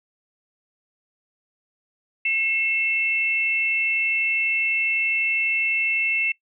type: tone pair together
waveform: sine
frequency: 2167 / 2668 Hz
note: C#7 / E7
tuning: -40 / +20 cents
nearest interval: major third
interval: 360 cents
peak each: -24 / -21 dBFS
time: 2.25-6.32 s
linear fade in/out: 5 ms
effects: noise-tail reverb RT60 0.1 s tail -21 dB re dry